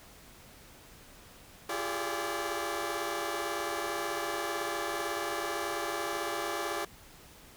15% pulse tone cluster, 342.9 / 394.9 / 413 / 428.7 / 578 Hz, F4 / G4 / G#4 / A4 / D5, -32 / +13 / -10 / -45 / -28 cents, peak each -31 / -33 / -33 / -39 / -31 dBFS, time 1.69-6.85 s, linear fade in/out 5 ms, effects pink hiss -54 dBFS RMS until 7.56 s

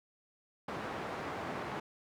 white band-pass noise, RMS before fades -40 dBFS, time 0.68-1.8 s, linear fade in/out 5 ms, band 100 to 1100 Hz, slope 12 dB/octave, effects none

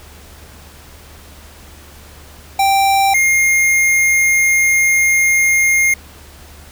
square tone pair in turn, 784 / 2128 Hz, G5 / C7, 0 / +29 cents, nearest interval octave + perfect fourth, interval 1729 cents, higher second, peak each -11 dBFS, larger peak neither, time 2.59-3.14 / 3.14-5.94 s, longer second, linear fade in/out 5 ms, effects added 74 Hz sine -40 dBFS peak until 6.71 s + pink hiss -41 dBFS RMS until 6.71 s

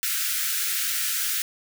white high-pass noise, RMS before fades -26 dBFS, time 0.03-1.42 s, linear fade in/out 0 ms, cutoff 1300 Hz, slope 96 dB/octave, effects none

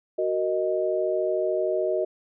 sine chord, D# minor, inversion first, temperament equal with one note detuned, 372.8 / 466.2 / 622.3 Hz, F#4 / A#4 / D#5, +13 / 0 / 0 cents, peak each -26 / -30 / -25 dBFS, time 0.18-2.05 s, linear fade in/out 10 ms, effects none

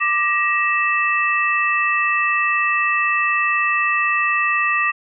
sine tone cluster, 1182 / 1898 / 2637 Hz, D6 / A#6 / E7, +11 / +31 / 0 cents, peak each -20 dBFS, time 0-4.92 s, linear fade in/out 20 ms, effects none

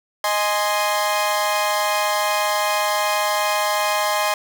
sawtooth chord, Ab major, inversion second, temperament equal, 622.3 / 830.6 / 1046.5 Hz, Eb5 / Ab5 / C6, 0 / 0 / 0 cents, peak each -19 dBFS, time 0.24-4.34 s, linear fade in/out 2 ms, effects none

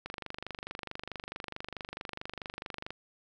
click train, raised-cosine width 0.3 ms, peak -22 dBFS, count 71, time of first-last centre 0.06-2.906 s, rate 24.6 Hz, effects none

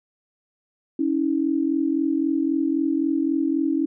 sine tone pair together, 278.3 / 322.1 Hz, C#4 / E4, +7 / -40 cents, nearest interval minor third, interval 253 cents, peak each -22 dBFS, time 0.99-3.86 s, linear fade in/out 5 ms, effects none

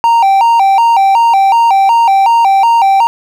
triangle tone with vibrato, 851 Hz, G#5, 42 cents sharp, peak -3 dBFS, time 0.04-3.07 s, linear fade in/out 0 ms, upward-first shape square, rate 2.7 Hz, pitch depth 150 cents each way, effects 7-bit

